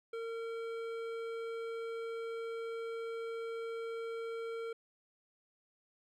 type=tone with hard clipping; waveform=sine; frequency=457.2 Hz; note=A#4; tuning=34 cents flat; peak=-40 dBFS; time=0.13-4.73 s; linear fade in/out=5 ms; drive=12 dB; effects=none